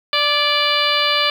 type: harmonic tone with a mistuned harmonic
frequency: 587.3 Hz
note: D5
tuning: in tune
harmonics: 1 / 2 / 3 / 4 / 5 / 6 / 7 / 8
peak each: -24 / -21 / -25 / -22 / -21 / -22 / -24 / -26 dBFS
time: 0.13-1.3 s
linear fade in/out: 2 ms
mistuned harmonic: 3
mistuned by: -32 cents
effects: 7-bit